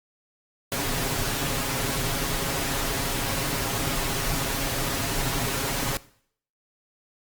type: noise with comb filter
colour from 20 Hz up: pink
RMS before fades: -27 dBFS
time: 0.72-5.97 s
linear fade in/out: 0 ms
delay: 7.3 ms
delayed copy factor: +0.6
effects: noise-tail reverb RT60 0.6 s tail -19 dB re dry + Opus 48 kbps